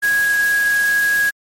sine tone in noise, 1654 Hz, G#6, 8 cents flat, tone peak -13 dBFS, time 0.02-1.31 s, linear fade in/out 20 ms, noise white, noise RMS -28 dBFS, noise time 0.02-1.31 s, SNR +12 dB, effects MP3 64 kbps

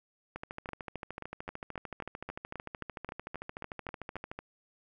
two click trains, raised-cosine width 0.5 ms, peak -24 / -24 dBFS, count 55 / 14, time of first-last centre 0.36-4.39 / 0.69-4.157 s, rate 13.4 / 3.75 Hz, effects none

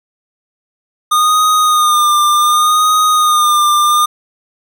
square tone with vibrato, 1221 Hz, D#6, 33 cents flat, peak -9 dBFS, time 1.11-4.06 s, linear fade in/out 10 ms, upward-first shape sine, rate 0.67 Hz, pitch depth 39 cents each way, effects none

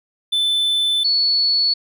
triangle / sine tone pair in turn, 3520 / 4418 Hz, A7 / C#8, 0 / -7 cents, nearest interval major third, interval 393 cents, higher second, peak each -14 dBFS, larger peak neither, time 0.32-1.04 / 1.04-1.74 s, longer first, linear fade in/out 10 ms, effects none

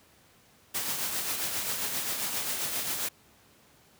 white noise with tremolo, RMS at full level -30 dBFS, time 0.74-3.09 s, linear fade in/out 10 ms, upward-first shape triangle, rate 7.5 Hz, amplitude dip 45%, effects pink hiss -60 dBFS RMS until 3.99 s + high-pass 80 Hz 12 dB/octave

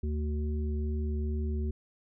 harmonic tone, 74.8 Hz, D2, 32 cents sharp, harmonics 1 / 3 / 5, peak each -29 / -38 / -41 dBFS, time 0.03-1.71 s, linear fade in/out 5 ms, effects none

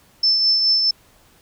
sine tone with tremolo, 5290 Hz, E8, 5 cents sharp, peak -12 dBFS, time 0.23-0.91 s, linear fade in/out 5 ms, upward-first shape triangle, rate 4.7 Hz, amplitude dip 40%, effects pink hiss -54 dBFS RMS until 1.41 s

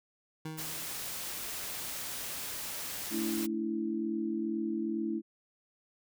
25% pulse tone with exponential decay, 157.6 Hz, D#3, 23 cents sharp, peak -32 dBFS, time 0.45-1.14 s, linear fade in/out 5 ms, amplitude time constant 150 ms
white noise, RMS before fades -39 dBFS, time 0.57-3.47 s, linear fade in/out 20 ms
sine chord, A suspended fourth, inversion none, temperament equal with one note detuned, 220 / 287.3 / 329.6 Hz, A3 / D4 / E4, 0 / -38 / 0 cents, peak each -35 / -39 / -33 dBFS, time 3.1-5.22 s, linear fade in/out 50 ms
effects none

